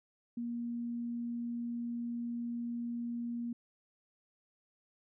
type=tone; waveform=sine; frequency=236.8 Hz; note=A#3; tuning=27 cents sharp; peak=-35 dBFS; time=0.37-3.53 s; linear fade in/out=5 ms; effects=none